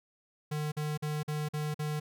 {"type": "tone bursts", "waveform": "square", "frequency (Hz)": 151, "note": "D3", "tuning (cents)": 48, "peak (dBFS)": -32, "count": 6, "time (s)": [0.51, 2], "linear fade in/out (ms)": 10, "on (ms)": 210, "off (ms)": 46, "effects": []}